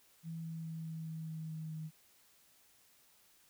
sine tone with pitch steps, 163.8 / 162.86 / 161.92 / 160.99 / 160.06 / 159.14 / 158.22 / 157.31 Hz, E3 / E3 / E3 / E3 / D#3 / D#3 / D#3 / D#3, -11 / -21 / -31 / -41 / +49 / +39 / +29 / +19 cents, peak -40 dBFS, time 0.23-1.91 s, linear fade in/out 50 ms, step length 210 ms, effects white hiss -67 dBFS RMS until 3.49 s

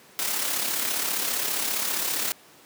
white noise with amplitude modulation, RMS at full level -25 dBFS, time 0.19-2.32 s, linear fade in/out 0 ms, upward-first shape sine, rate 35 Hz, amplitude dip 45%, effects pink hiss -52 dBFS RMS until 2.65 s + high-pass 200 Hz 12 dB/octave

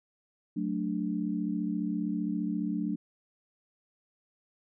sine chord, D major, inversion first, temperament equal, 185 / 220 / 293.7 Hz, F#3 / A3 / D4, 0 / 0 / 0 cents, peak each -33 dBFS, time 0.56-2.96 s, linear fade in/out 10 ms, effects none

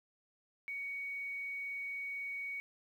sine tone with quantisation, 2239 Hz, C#7, 17 cents sharp, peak -38 dBFS, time 0.68-2.6 s, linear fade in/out 0 ms, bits 11, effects none

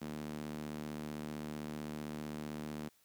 sawtooth tone with high-pass filter, 75.6 Hz, D#2, 49 cents flat, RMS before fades -43 dBFS, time 0.01-2.89 s, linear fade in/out 10 ms, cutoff 210 Hz, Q 2.2, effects white hiss -70 dBFS RMS until 3.04 s

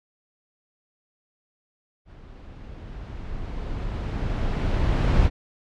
brown noise with level ramp, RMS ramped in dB -45 to -17 dBFS, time 2.05-5.3 s, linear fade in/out 50 ms, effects low-pass 4000 Hz 12 dB/octave

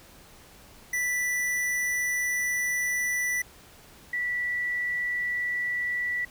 square / sine tone pair in turn, 1974 / 1957 Hz, B6 / B6, -1 / -16 cents, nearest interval unison, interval 15 cents, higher first, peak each -26 dBFS, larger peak neither, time 0.93-3.42 / 4.13-6.25 s, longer first, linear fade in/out 5 ms, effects pink hiss -52 dBFS RMS until 6.3 s

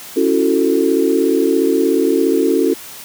sine chord, F# minor seventh, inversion second, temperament just, 277.5 / 333 / 370 / 444 Hz, C#4 / E4 / F#4 / A4, +2 / +18 / 0 / +16 cents, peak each -17 dBFS, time 0.16-2.74 s, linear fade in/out 10 ms, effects white hiss -34 dBFS RMS until 3.04 s + high-pass 100 Hz 12 dB/octave

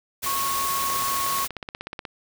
white noise, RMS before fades -28 dBFS, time 0.22-1.48 s, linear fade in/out 20 ms
sine tone, 1100 Hz, C#6, 14 cents flat, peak -25 dBFS, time 0.26-1.45 s, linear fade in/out 5 ms
click train, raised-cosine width 0.3 ms, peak -17 dBFS, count 21, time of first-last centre 0.84-2.052 s, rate 16.5 Hz
effects none

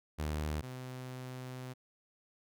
sawtooth tone pair in turn, 76 / 127.82 Hz, D#2 / C3, -40 / -40 cents, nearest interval major sixth, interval 900 cents, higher second, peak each -30 / -38 dBFS, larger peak first, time 0.18-0.62 / 0.62-1.74 s, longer second, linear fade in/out 20 ms, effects none

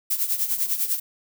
violet noise with tremolo, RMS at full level -21 dBFS, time 0.1-1 s, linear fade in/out 10 ms, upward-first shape triangle, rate 10 Hz, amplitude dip 80%, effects none

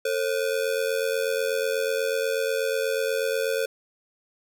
square ring-modulated tone, 493.9 Hz, B4, in tune, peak -21 dBFS, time 0.05-3.66 s, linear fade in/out 5 ms, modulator 44.1 Hz, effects none

